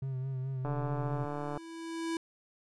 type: tone with vibrato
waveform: triangle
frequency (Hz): 131.8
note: C3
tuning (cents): +13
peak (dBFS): -31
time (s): 0.02-1.25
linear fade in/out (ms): 5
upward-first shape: sine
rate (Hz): 4.7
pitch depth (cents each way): 40
type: click train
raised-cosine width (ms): 1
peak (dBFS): -24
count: 136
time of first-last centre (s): 0.65-1.575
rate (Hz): 146
type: tone with exponential growth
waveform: square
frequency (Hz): 329.6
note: E4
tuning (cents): 0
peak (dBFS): -31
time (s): 0.69-2.17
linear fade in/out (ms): 2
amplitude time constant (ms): 320
effects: resampled to 24000 Hz